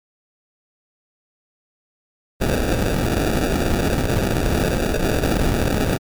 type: noise with sample-and-hold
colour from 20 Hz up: pink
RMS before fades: -19 dBFS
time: 2.4-5.98 s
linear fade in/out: 20 ms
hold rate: 1050 Hz
effects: MP3 96 kbps